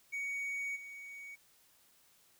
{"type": "tone with level steps", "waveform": "triangle", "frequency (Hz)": 2242, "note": "C#7", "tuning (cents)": 19, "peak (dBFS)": [-34, -44], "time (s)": [0.12, 1.36], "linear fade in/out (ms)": 20, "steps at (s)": 0.75, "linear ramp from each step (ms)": 20, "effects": ["white hiss -67 dBFS RMS until 2.39 s"]}